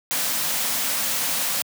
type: band-stop noise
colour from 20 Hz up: white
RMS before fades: -24 dBFS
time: 0.11-1.62 s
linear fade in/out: 0 ms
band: 320 to 460 Hz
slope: 96 dB/octave
effects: high-pass 150 Hz 12 dB/octave